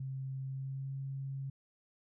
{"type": "tone with pitch glide", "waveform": "sine", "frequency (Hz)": [133.4, 135.89], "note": ["C3", "C#3"], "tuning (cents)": [34, -34], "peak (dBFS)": -37, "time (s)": [0, 1.5], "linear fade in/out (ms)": 5, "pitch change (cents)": 32, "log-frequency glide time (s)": [0.44, 0.94], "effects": []}